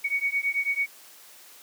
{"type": "beating tone pair", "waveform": "sine", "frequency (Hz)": [2232, 2241.1], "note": ["C#7", "C#7"], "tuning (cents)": [11, 18], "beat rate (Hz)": 9.1, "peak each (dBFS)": -27, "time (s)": [0.04, 0.87], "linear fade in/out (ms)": 10, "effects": ["white hiss -50 dBFS RMS until 1.62 s", "high-pass 300 Hz 12 dB/octave"]}